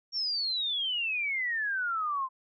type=exponential sweep; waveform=sine; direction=down; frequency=5580 to 1025 Hz; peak=-28 dBFS; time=0.12-2.29 s; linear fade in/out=50 ms; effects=none